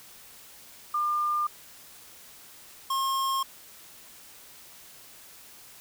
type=tone pair in turn; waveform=sine / square; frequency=1200 / 1074 Hz; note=D6 / C6; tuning=+37 / +45 cents; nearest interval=major second; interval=192 cents; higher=first; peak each=-24 / -26 dBFS; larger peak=first; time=0.94-1.47 / 2.9-3.43 s; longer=neither; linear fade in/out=5 ms; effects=white hiss -50 dBFS RMS until 5.8 s